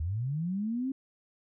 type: linear sweep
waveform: sine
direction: up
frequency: 73 to 273.1 Hz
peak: -29 dBFS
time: 0-0.92 s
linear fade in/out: 5 ms
effects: none